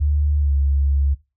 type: tone with pitch glide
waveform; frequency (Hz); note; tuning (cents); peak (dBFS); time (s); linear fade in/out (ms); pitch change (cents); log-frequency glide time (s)
sine; 73.42 to 69.86; D2 to C#2; 0 to +14; -15; 0-1.15; 20; -86; 0.39-0.53
effects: noise-tail reverb RT60 0.3 s tail -20 dB re dry